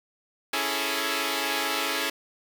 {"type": "chord", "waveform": "5% pulse", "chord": "A major seventh", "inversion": "first", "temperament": "equal", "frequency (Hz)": [277.2, 329.6, 415.3, 440], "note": ["C#4", "E4", "G#4", "A4"], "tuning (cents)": [0, 0, 0, 0], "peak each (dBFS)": -20, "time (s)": [0.53, 2.1], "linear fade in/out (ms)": 5, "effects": ["8-bit"]}